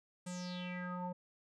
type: tone with low-pass filter sweep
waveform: square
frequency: 179.6 Hz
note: F3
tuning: 49 cents sharp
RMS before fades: -42 dBFS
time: 0.26-1.13 s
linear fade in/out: 10 ms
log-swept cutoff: 8700 to 710 Hz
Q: 6
effects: none